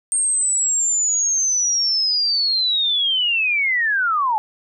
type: linear sweep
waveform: sine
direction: down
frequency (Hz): 8650 to 830.6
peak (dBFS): -16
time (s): 0.12-4.38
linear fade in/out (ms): 0
effects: none